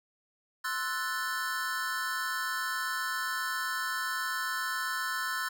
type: chord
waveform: square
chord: F# half-diminished seventh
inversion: second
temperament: equal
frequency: 1046.5 / 1318.5 / 1480 / 1760 Hz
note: C6 / E6 / F#6 / A6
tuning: 0 / 0 / 0 / 0 cents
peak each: -39 / -38 / -36 / -37 dBFS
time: 0.64-5.49 s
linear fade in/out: 10 ms
effects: none